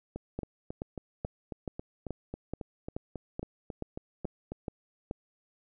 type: two click trains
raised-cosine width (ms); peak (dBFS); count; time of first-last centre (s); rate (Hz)
2; -21 / -24; 12 / 17; 0.39-5.111 / 0.16-4.52; 2.33 / 3.67
effects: none